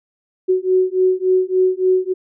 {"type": "beating tone pair", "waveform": "sine", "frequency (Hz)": [369.8, 373.3], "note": ["F#4", "F#4"], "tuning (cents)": [-1, 15], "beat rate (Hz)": 3.5, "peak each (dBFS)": -16, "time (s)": [0.48, 2.14], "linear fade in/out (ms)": 20, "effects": []}